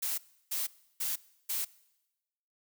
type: noise bursts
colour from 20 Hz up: blue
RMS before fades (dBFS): -33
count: 4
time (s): 0.02-1.65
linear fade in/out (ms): 10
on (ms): 160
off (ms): 330
effects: noise-tail reverb RT60 1.0 s tail -22 dB re dry